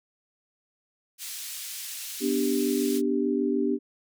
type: band-pass noise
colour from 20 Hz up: white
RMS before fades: -37 dBFS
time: 1.18-3.02 s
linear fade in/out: 50 ms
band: 2600 to 14000 Hz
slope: 12 dB/octave
type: chord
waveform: sine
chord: G major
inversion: first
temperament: equal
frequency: 246.9 / 293.7 / 392 Hz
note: B3 / D4 / G4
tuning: 0 / 0 / 0 cents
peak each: -27 dBFS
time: 2.2-3.79 s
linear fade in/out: 50 ms
effects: none

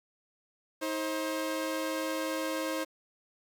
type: tone pair together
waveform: sawtooth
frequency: 317.5 / 532 Hz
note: D#4 / C5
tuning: +35 / +29 cents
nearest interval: major sixth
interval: 894 cents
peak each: -30 / -30 dBFS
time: 0.81-2.85 s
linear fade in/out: 20 ms
effects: 9-bit

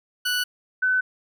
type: tone pair in turn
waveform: 20% pulse / sine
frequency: 1480 / 1510.2 Hz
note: F#6 / F#6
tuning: 0 / +35 cents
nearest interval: unison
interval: 35 cents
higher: second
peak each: -17 / -18 dBFS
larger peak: first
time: 0.25-0.44 / 0.82-1.01 s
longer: neither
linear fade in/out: 10 ms
effects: none

